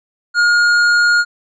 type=tone with hard clipping; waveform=sine; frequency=1426 Hz; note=F6; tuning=36 cents sharp; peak=-11 dBFS; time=0.34-1.25 s; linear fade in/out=50 ms; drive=8 dB; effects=resampled to 24000 Hz